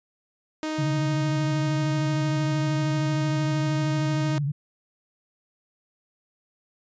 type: tone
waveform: sawtooth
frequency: 311.1 Hz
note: D#4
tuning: in tune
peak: -23 dBFS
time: 0.63-4.38 s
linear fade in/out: 0 ms
type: tone with vibrato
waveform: sine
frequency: 142.5 Hz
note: C#3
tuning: 48 cents sharp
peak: -23 dBFS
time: 0.78-4.52 s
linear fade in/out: 10 ms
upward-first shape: sine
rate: 13 Hz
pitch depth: 87 cents each way
effects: resampled to 16000 Hz